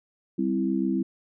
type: chord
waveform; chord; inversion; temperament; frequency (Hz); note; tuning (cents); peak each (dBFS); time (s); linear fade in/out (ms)
sine; C major; second; equal; 196 / 261.6 / 329.6; G3 / C4 / E4; 0 / 0 / 0; -27; 0.38-1.03; 10
effects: none